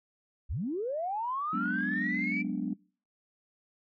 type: linear sweep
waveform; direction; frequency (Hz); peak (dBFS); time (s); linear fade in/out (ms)
sine; up; 42.1 to 2349; -30; 0.49-2.43; 20
type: chord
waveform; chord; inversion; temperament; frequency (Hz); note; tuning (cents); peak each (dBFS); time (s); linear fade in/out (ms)
sine; G# half-diminished seventh; third; equal; 185 / 207.7 / 246.9 / 293.7; F#3 / G#3 / B3 / D4; 0 / 0 / 0 / 0; -35; 1.53-2.74; 5
effects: noise-tail reverb RT60 0.4 s tail -23 dB re dry + tanh soft clip ceiling -20 dBFS